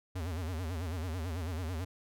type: tone with vibrato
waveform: square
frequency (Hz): 85.2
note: F2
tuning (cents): -42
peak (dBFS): -35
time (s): 0.15-1.85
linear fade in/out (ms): 10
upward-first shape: sine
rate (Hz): 9.1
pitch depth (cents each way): 170
effects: none